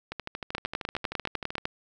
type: two click trains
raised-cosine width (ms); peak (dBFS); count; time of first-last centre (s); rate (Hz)
0.3; -18 / -12; 20 / 12; 0.12-1.582 / 0.55-1.654; 13 / 9.96
effects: none